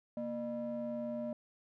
triangle ring-modulated tone, 185.4 Hz, F#3, 4 cents sharp, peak -31 dBFS, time 0.17-1.33 s, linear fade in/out 2 ms, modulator 420 Hz, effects none

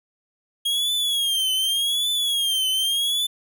45% pulse tone with vibrato, 3265 Hz, G#7, 30 cents flat, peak -20 dBFS, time 0.65-3.27 s, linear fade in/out 10 ms, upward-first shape triangle, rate 0.86 Hz, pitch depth 130 cents each way, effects none

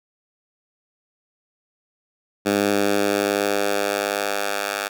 10% pulse tone with high-pass filter sweep, 101.3 Hz, G#2, 43 cents flat, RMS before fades -22 dBFS, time 2.45-4.89 s, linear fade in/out 20 ms, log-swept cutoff 230 to 940 Hz, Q 1, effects none

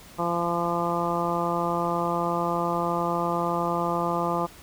harmonic tone, 171.6 Hz, F3, 30 cents flat, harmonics 1 / 2 / 3 / 4 / 5 / 6 / 7, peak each -31 / -31 / -31 / -31 / -31 / -31 / -31 dBFS, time 0.18-4.47 s, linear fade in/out 20 ms, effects pink hiss -48 dBFS RMS until 4.62 s

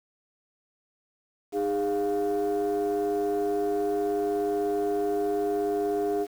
sine tone cluster, 307 / 407.7 / 703 Hz, D#4 / G#4 / F5, -23 / -32 / +11 cents, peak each -30 / -24 / -30 dBFS, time 1.52-6.27 s, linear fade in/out 50 ms, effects tanh soft clip ceiling -20 dBFS + 8-bit

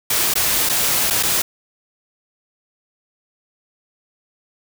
white noise with dropouts, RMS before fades -18 dBFS, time 0.1-1.42 s, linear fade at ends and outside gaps 5 ms, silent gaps 0.339-0.354 / 0.691-0.695 / 1.102-1.106 / 1.228-1.232 s, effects none

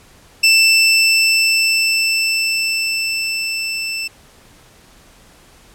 25% pulse tone with level ramp, 2661 Hz, E7, 16 cents sharp, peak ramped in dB -4 to -17 dBFS, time 0.43-4.08 s, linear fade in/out 10 ms, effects pink hiss -47 dBFS RMS until 5.74 s + low-pass 12000 Hz 12 dB/octave

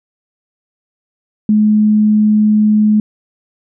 sine tone, 212.6 Hz, G#3, 41 cents sharp, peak -7 dBFS, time 1.49-3 s, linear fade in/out 2 ms, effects none

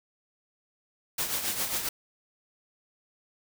white noise with tremolo, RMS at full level -28 dBFS, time 1.18-1.89 s, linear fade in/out 5 ms, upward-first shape triangle, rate 7.4 Hz, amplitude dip 65%, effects none

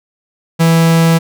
45% pulse tone, 164.81 Hz, E3, in tune, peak -7 dBFS, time 0.59-1.19 s, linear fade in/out 20 ms, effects none

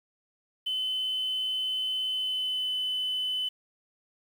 sine tone with pitch glide, 3039 to 3018 Hz, F#7 to F#7, +46 to +34 cents, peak -26 dBFS, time 0.66-3.49 s, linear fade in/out 10 ms, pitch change -12 cents, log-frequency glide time 2.08-2.72 s, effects tanh soft clip ceiling -24 dBFS + 9-bit

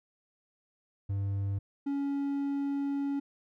triangle tone pair in turn, 99.1 / 280.3 Hz, G2 / C#4, +19 / +19 cents, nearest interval octave + tritone, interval 1800 cents, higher second, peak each -27 dBFS, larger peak neither, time 1.09-1.59 / 1.86-3.2 s, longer second, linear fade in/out 10 ms, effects none

